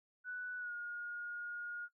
sine tone with pitch glide, 1484 to 1431.8 Hz, F#6 to F6, +5 to +43 cents, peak -40 dBFS, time 0.24-1.89 s, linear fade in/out 50 ms, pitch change -62 cents, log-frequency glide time 0.58-0.73 s, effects noise-tail reverb RT60 0.1 s tail -23 dB re dry

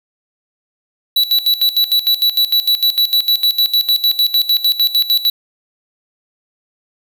square tone with tremolo, 3938 Hz, B7, 6 cents flat, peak -10 dBFS, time 1.16-5.3 s, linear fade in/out 5 ms, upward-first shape square, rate 6.6 Hz, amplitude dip 80%, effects 7-bit

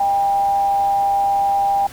sine tone with frequency modulation, 797 Hz, G5, 28 cents sharp, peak -14 dBFS, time 0-1.87 s, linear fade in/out 5 ms, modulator 175 Hz, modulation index 0.23, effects pink hiss -39 dBFS RMS until 1.92 s

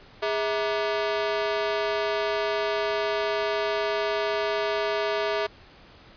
sawtooth ring-modulated tone, 531 Hz, C5, 25 cents sharp, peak -17 dBFS, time 0.22-5.47 s, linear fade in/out 10 ms, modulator 118 Hz, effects pink hiss -51 dBFS RMS until 6.16 s + resampled to 11025 Hz

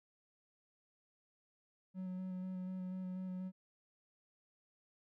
triangle tone with vibrato, 185 Hz, F#3, in tune, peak -38 dBFS, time 1.94-3.52 s, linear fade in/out 50 ms, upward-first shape square, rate 4.1 Hz, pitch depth 13 cents each way, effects none

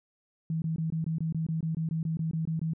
sine tone bursts, 161.3 Hz, E3, 37 cents flat, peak -27 dBFS, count 16, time 0.5-2.735 s, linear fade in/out 2 ms, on 120 ms, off 21 ms, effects none

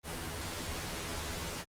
pink noise with comb filter, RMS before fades -39 dBFS, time 0.03-1.65 s, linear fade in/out 50 ms, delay 12 ms, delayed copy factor +0.8, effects low-pass 12000 Hz 12 dB/octave + Opus 32 kbps

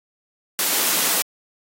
white high-pass noise, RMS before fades -20 dBFS, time 0.59-1.22 s, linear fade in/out 0 ms, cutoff 170 Hz, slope 48 dB/octave, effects AAC 48 kbps

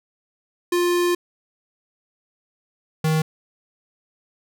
square tone pair in turn, 351.3 / 157.35 Hz, F4 / D#3, +10 / +20 cents, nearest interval octave + major second, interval 1390 cents, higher first, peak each -18 dBFS, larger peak neither, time 0.72-1.15 / 3.04-3.22 s, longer first, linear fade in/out 5 ms, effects none

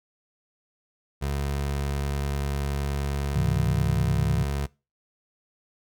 25% pulse tone, 70.3 Hz, C#2, 25 cents sharp, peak -22 dBFS, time 1.21-4.67 s, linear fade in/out 20 ms
sine chord, Ab augmented, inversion none, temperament equal, 103.83 / 130.81 / 164.81 Hz, Ab2 / C3 / E3, 0 / 0 / 0 cents, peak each -27 dBFS, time 3.34-4.44 s, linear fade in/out 20 ms
effects noise-tail reverb RT60 0.3 s tail -23 dB re dry

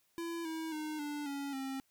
square tone with pitch steps, 336.6 / 321.6 / 307.2 / 293.5 / 280.4 / 267.9 Hz, E4 / E4 / D#4 / D4 / C#4 / C4, +36 / -43 / -22 / -1 / +20 / +41 cents, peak -38 dBFS, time 0.18-1.8 s, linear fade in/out 0 ms, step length 270 ms, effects white hiss -74 dBFS RMS until 1.9 s

